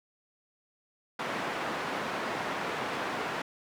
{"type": "band-pass noise", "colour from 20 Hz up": "white", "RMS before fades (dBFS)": -34, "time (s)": [1.19, 3.42], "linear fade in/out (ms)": 5, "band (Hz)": [180, 1500], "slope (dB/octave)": 12, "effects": []}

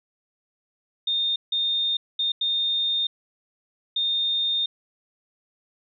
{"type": "tone bursts at uneven times", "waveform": "sine", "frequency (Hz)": 3650, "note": "A#7", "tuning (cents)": -37, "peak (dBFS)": -21, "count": 5, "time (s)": [[1.07, 1.36], [1.52, 1.97], [2.19, 2.32], [2.41, 3.07], [3.96, 4.66]], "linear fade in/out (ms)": 5, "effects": []}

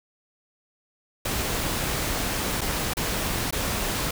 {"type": "noise with dropouts", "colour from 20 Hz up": "pink", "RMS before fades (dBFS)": -27, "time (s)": [1.25, 4.11], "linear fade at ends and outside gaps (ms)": 5, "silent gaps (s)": [[2.61, 2.614], [2.936, 2.969], [3.509, 3.525]], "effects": []}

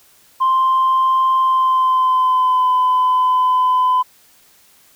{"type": "tone with pitch glide", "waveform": "sine", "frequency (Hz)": [1046.5, 1012.6], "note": ["C6", "B5"], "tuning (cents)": [0, 43], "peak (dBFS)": -10, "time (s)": [0.4, 4.03], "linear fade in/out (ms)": 20, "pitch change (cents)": -57, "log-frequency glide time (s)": [1.4, 2.69], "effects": ["tanh soft clip ceiling -9 dBFS", "white hiss -51 dBFS RMS until 4.95 s"]}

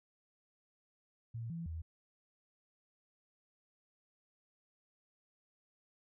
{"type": "tone with pitch steps", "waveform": "sine", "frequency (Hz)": [115.2, 167.1, 81.2], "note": ["A#2", "E3", "E2"], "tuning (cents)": [-20, 24, -26], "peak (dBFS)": -39, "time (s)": [1.34, 1.82], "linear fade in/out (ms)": 10, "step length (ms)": 160, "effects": []}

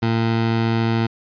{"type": "tone", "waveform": "20% pulse", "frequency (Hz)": 114, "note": "A#2", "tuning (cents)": -38, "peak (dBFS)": -12, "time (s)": [0.02, 1.07], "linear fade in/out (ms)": 10, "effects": ["resampled to 11025 Hz"]}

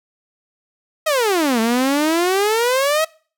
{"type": "exponential two-way sweep", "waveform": "sawtooth", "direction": "down then up", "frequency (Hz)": [649, 220, 649], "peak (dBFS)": -11, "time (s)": [1.06, 3.05], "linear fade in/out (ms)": 10, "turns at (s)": 1.6, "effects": ["noise-tail reverb RT60 0.4 s tail -23 dB re dry"]}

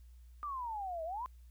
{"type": "exponential two-way sweep", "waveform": "sine", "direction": "down then up", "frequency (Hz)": [1212, 628, 1052], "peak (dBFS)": -37, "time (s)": [0.43, 1.26], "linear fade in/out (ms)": 0, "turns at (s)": 1.04, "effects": ["added 60 Hz sine -53 dBFS peak until 1.5 s", "white hiss -75 dBFS RMS until 1.5 s"]}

